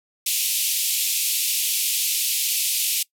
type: band-pass noise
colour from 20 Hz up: white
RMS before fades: -23 dBFS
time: 0.26-3.03 s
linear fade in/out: 5 ms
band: 2400 to 15000 Hz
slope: 48 dB/octave
effects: noise-tail reverb RT60 0.1 s tail -22 dB re dry